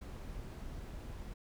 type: noise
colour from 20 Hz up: brown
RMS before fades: -45 dBFS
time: 0.01-1.34 s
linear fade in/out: 10 ms
effects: none